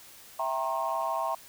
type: chord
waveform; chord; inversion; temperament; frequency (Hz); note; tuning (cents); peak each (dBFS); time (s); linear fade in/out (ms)
sine; C dominant seventh; first; equal with one note detuned; 659.3 / 784 / 932.3 / 1072.8; E5 / G5 / Bb5 / C6; 0 / 0 / 0 / +43; -32 / -34 / -32 / -32; 0.39-1.35; 5
effects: tanh soft clip ceiling -19 dBFS + white hiss -51 dBFS RMS until 1.48 s